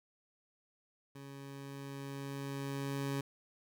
20% pulse tone with level ramp, 138.59 Hz, C#3, in tune, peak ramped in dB -43 to -29 dBFS, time 1.15-3.21 s, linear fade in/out 5 ms, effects none

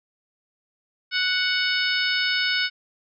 harmonic tone, 740 Hz, F#5, in tune, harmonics 2 / 3 / 4 / 5 / 6 / 7, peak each -25 / -27 / -28 / -29 / -30 / -30 dBFS, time 1.11-2.7 s, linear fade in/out 50 ms, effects none

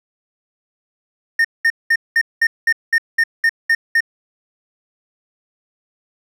triangle tone bursts, 1830 Hz, A#6, 32 cents flat, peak -9 dBFS, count 11, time 1.39-4.006 s, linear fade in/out 5 ms, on 56 ms, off 200 ms, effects none

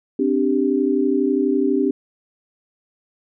sine chord, C suspended second, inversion none, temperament equal, 261.6 / 293.7 / 392 Hz, C4 / D4 / G4, 0 / 0 / 0 cents, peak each -20 dBFS, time 0.19-1.91 s, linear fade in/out 5 ms, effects none

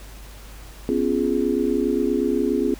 sine chord, C# dominant seventh, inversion third, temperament just, 249.5 / 277.2 / 346.5 / 415.8 Hz, B3 / C#4 / E#4 / G#4, +18 / 0 / -14 / +2 cents, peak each -24 dBFS, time 0.89-2.74 s, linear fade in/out 0 ms, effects added 50 Hz sine -39 dBFS peak until 2.79 s + pink hiss -45 dBFS RMS until 2.79 s

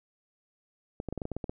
clicks, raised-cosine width 2 ms, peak -21 dBFS, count 10, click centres 1.001 / 1.087 / 1.126 / 1.177 / 1.218 / 1.254 / 1.317 / 1.366 / 1.442 / 1.495 s, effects none

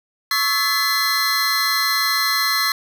square tone cluster, 1113 / 1309 / 1717 / 2021 / 4179 Hz, C#6 / E6 / A6 / B6 / C8, +7 / -13 / -43 / +39 / -3 cents, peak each -25 / -27 / -26 / -25 / -21 dBFS, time 0.31-2.72 s, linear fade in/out 2 ms, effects none

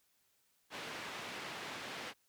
white band-pass noise, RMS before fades -45 dBFS, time 0.7-2.14 s, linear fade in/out 50 ms, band 140 to 2800 Hz, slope 12 dB/octave, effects white hiss -75 dBFS RMS until 2.28 s

